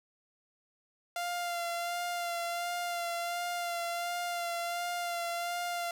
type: tone with vibrato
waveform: sawtooth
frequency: 694 Hz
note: F5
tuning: 11 cents flat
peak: -29 dBFS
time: 1.16-5.91 s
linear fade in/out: 2 ms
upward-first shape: sine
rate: 1.4 Hz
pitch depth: 22 cents each way
effects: none